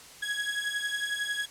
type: beating tone pair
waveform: 30% pulse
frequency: 1661.2 / 1672.2 Hz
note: G#6 / G#6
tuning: 0 / +11 cents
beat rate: 11 Hz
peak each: -30 dBFS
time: 0.22-1.46 s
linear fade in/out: 10 ms
effects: white hiss -49 dBFS RMS until 1.5 s + low-pass 10000 Hz 12 dB/octave